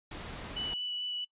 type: noise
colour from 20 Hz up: pink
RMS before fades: -42 dBFS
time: 0.11-0.74 s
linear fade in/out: 5 ms
type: tone with vibrato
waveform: sine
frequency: 2960 Hz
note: F#7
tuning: in tune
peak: -33 dBFS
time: 0.56-1.25 s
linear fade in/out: 10 ms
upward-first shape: sine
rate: 4.6 Hz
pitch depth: 10 cents each way
effects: noise-tail reverb RT60 0.1 s tail -24 dB re dry + resampled to 8000 Hz